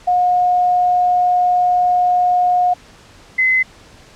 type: tone pair in turn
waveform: sine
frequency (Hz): 720 / 2042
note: F#5 / C7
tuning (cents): -47 / -43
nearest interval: octave + tritone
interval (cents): 1804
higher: second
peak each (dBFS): -11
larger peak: neither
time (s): 0.07-2.74 / 3.38-3.63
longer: first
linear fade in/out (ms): 10
effects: pink hiss -44 dBFS RMS until 4.15 s + low-pass 7000 Hz 12 dB/octave